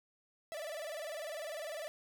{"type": "tone with vibrato", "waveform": "45% pulse", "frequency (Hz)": 622.3, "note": "D#5", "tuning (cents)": 0, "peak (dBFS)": -40, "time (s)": [0.52, 1.88], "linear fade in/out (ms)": 0, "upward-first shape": "square", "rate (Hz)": 20, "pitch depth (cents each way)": 99, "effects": []}